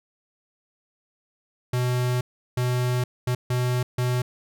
square tone bursts at uneven times, 124.5 Hz, B2, 14 cents sharp, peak -22 dBFS, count 5, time 1.73-2.21 / 2.57-3.04 / 3.27-3.35 / 3.5-3.83 / 3.98-4.22 s, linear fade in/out 5 ms, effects none

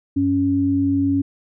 sine tone pair together, 95.52 / 278.1 Hz, G2 / C#4, -44 / +6 cents, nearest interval octave + perfect fifth, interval 1850 cents, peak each -24 / -16 dBFS, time 0.16-1.22 s, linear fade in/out 10 ms, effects none

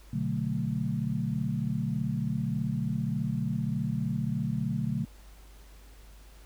sine chord, B minor seventh, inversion none, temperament equal, 123.47 / 146.83 / 185 / 220 Hz, B2 / D3 / F#3 / A3, 0 / 0 / 0 / 0 cents, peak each -33 / -32 / -34 / -33 dBFS, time 0.13-5.05 s, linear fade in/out 5 ms, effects added 50 Hz sine -49 dBFS peak until 6.45 s + pink hiss -58 dBFS RMS until 6.45 s

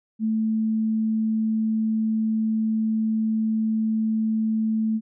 sine tone, 220 Hz, A3, in tune, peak -20 dBFS, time 0.19-5.01 s, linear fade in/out 50 ms, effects none

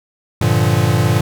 square chord, G minor seventh, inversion none, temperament equal, 98 / 116.54 / 146.83 / 174.61 Hz, G2 / Bb2 / D3 / F3, 0 / 0 / 0 / 0 cents, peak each -18 / -16 / -19 / -22 dBFS, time 0.41-1.21 s, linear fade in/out 5 ms, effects none

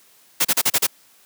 white noise bursts, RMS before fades -17 dBFS, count 6, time 0.4-0.869 s, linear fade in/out 10 ms, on 49 ms, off 35 ms, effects white hiss -54 dBFS RMS until 1.25 s + high-pass 150 Hz 12 dB/octave

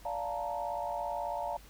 sine chord, Bb major seventh, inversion first, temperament just, 582.7 / 699.2 / 874.1 / 932.3 Hz, D5 / F5 / A5 / Bb5, -14 / +2 / -12 / 0 cents, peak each -39 / -37 / -39 / -39 dBFS, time 0.05-1.57 s, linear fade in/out 5 ms, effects added 50 Hz sine -54 dBFS peak until 1.69 s + pink hiss -57 dBFS RMS until 1.69 s

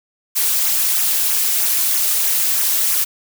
blue noise with flanger, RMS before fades -17 dBFS, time 0.35-3.05 s, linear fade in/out 20 ms, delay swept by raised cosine 0.22 to 5.32 ms, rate 3.1 Hz, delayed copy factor -0.85, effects none

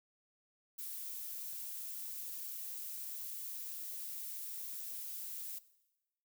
violet noise, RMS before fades -44 dBFS, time 0.78-5.59 s, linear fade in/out 10 ms, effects noise-tail reverb RT60 1.0 s tail -18 dB re dry

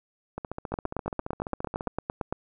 two click trains, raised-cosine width 1 ms, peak -14 / -19 dBFS, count 15 / 23, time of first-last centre 0.74-2.326 / 0.38-1.877 s, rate 8.83 / 14.7 Hz, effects none

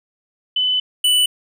sine / square tone pair in turn, 3010 / 2977 Hz, F#7 / F#7, +29 / +10 cents, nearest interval unison, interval 19 cents, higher first, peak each -15 / -13 dBFS, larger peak second, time 0.56-0.8 / 1.04-1.26 s, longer first, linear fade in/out 5 ms, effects none

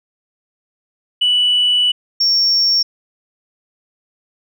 sine tone pair in turn, 2960 / 5492 Hz, F#7 / F8, 0 / -30 cents, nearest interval major seventh, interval 1070 cents, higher second, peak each -10 dBFS, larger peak neither, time 1.21-1.92 / 2.2-2.83 s, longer first, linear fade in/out 10 ms, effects tanh soft clip ceiling -7 dBFS

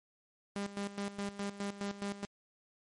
sawtooth tone with tremolo, 200.9 Hz, G3, 43 cents sharp, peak -31 dBFS, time 0.56-2.25 s, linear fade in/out 0 ms, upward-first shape square, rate 4.8 Hz, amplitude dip 75%, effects MP3 48 kbps

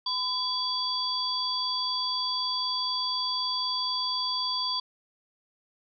sine tone cluster, 1011 / 3380 / 4656 Hz, B5 / G#7 / D8, +40 / +30 / -16 cents, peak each -33 / -32 / -29 dBFS, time 0.06-4.8 s, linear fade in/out 5 ms, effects none

